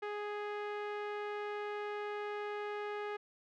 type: tone with low-pass filter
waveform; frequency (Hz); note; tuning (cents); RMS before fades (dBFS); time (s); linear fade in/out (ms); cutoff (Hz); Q
sawtooth; 415.3; G#4; 0; -40; 0.02-3.17; 10; 2100; 1.2
effects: none